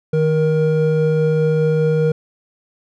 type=tone pair together; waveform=triangle; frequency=155.56 / 471.6 Hz; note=D#3 / A#4; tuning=0 / +20 cents; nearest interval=octave + perfect fifth; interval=1920 cents; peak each=-14 dBFS; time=0.13-2.12 s; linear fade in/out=5 ms; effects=none